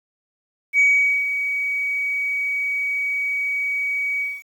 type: tone with ADSR envelope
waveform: sine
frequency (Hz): 2263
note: C#7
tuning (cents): +35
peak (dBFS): -10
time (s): 0.73-4.43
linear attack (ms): 60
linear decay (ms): 460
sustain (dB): -10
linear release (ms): 220
effects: tanh soft clip ceiling -9 dBFS + 8-bit